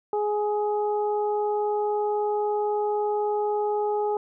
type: harmonic tone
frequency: 418.1 Hz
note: G#4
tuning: 12 cents sharp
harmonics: 1 / 2 / 3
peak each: -24 / -27 / -41 dBFS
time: 0.13-4.17 s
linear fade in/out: 2 ms
effects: none